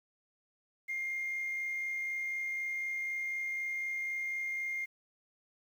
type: tone with amplitude modulation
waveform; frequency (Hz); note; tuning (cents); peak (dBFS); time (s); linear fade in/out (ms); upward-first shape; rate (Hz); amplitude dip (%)
sine; 2117; C7; +20; -31; 0.88-4.86; 20; sine; 64; 25
effects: tanh soft clip ceiling -30 dBFS + 10-bit